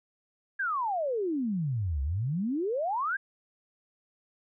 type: exponential two-way sweep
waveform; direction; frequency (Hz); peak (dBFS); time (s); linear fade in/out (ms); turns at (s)
sine; down then up; 1661.2 to 65.41 to 1661.2; -27; 0.59-3.17; 10; 2.02
effects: none